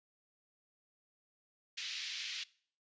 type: band-pass noise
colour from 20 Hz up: white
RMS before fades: -42 dBFS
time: 1.77-2.44 s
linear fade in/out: 10 ms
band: 2100 to 4800 Hz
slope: 24 dB/octave
effects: noise-tail reverb RT60 0.5 s tail -21 dB re dry + resampled to 16000 Hz